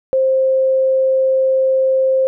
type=tone; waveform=sine; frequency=527 Hz; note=C5; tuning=12 cents sharp; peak=-11 dBFS; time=0.13-2.27 s; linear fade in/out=0 ms; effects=none